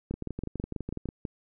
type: two click trains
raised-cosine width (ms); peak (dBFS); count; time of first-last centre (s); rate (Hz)
3; -21 / -20; 12 / 8; 0.14-1.057 / 0.11-1.252; 12 / 6.13
effects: none